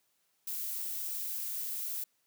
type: noise with high-pass filter sweep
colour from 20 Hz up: violet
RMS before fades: -37 dBFS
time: 0.47-2.04 s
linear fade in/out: 5 ms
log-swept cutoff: 240 to 410 Hz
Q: 1.3
effects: white hiss -75 dBFS RMS until 2.26 s + high-pass 100 Hz 12 dB/octave